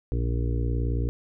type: harmonic tone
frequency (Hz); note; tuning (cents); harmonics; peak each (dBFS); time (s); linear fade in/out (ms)
58.8; A#1; +16; 1 / 2 / 4 / 5 / 6 / 7 / 8; -25 / -28 / -39 / -36 / -41 / -39 / -40; 0.12-1.09; 0
effects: none